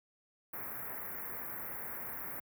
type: band-stop noise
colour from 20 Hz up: white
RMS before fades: -42 dBFS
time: 0.53-2.4 s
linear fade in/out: 5 ms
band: 2100 to 12000 Hz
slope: 48 dB/octave
effects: high-pass 60 Hz 12 dB/octave